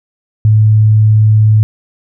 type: tone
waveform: sine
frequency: 107.9 Hz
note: A2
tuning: 33 cents flat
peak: -4 dBFS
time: 0.45-1.63 s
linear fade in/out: 0 ms
effects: none